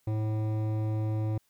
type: tone with hard clipping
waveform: sine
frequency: 108.4 Hz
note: A2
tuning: 25 cents flat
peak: -29 dBFS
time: 0.07-1.38 s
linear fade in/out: 5 ms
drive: 13 dB
effects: white hiss -71 dBFS RMS until 1.49 s